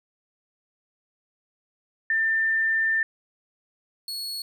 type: tone pair in turn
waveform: sine / 40% pulse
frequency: 1791 / 4362 Hz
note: A6 / C#8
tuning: +30 / -29 cents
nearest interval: octave + minor third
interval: 1541 cents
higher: second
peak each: -20 / -29 dBFS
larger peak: first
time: 2.1-3.03 / 4.08-4.42 s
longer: first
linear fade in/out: 2 ms
effects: none